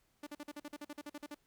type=tone bursts; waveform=sawtooth; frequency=293.7 Hz; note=D4; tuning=in tune; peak=-39 dBFS; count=14; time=0.23-1.346 s; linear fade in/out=5 ms; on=37 ms; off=46 ms; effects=pink hiss -75 dBFS RMS until 1.46 s